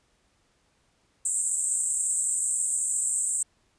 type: band-pass noise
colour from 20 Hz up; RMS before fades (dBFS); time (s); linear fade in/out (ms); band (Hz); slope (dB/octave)
white; -27; 1.25-3.43; 5; 7600 to 8700; 96
effects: pink hiss -68 dBFS RMS until 3.78 s + resampled to 22050 Hz